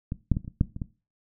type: clicks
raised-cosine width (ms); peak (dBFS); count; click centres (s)
5; -17 / -8 / -15 / -30 / -24 / -8 / -23 / -18; 8; 0.121 / 0.317 / 0.369 / 0.447 / 0.479 / 0.611 / 0.764 / 0.818
effects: noise-tail reverb RT60 0.3 s tail -17 dB re dry